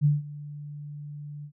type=tone with ADSR envelope; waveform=sine; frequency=146.83 Hz; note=D3; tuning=in tune; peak=-16 dBFS; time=0.01-1.52 s; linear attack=40 ms; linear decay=170 ms; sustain=-20 dB; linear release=77 ms; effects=none